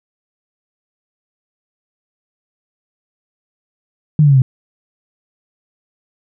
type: linear sweep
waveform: sine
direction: down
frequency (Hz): 155.56 to 125.7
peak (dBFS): -6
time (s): 4.19-4.42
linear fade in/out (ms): 2
effects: none